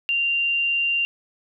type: tone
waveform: sine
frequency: 2778 Hz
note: F7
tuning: 10 cents flat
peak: -19 dBFS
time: 0.09-1.05 s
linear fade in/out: 0 ms
effects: none